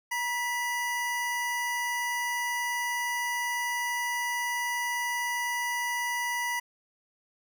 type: tone pair together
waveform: square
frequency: 954.7 / 1975.5 Hz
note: A#5 / B6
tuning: +41 / 0 cents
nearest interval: octave + minor second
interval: 1259 cents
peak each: -33 / -31 dBFS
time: 0.11-6.6 s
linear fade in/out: 10 ms
effects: none